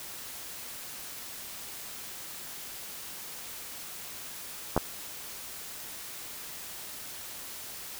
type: clicks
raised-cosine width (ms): 1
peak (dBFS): -10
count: 2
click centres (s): 4.765 / 4.777
effects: white hiss -42 dBFS RMS until 7.99 s